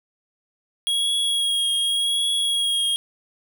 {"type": "tone with vibrato", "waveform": "square", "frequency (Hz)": 3300, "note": "G#7", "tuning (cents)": -12, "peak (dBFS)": -20, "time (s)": [0.87, 2.96], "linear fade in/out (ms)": 0, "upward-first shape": "triangle", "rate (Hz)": 0.87, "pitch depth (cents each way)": 27, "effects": []}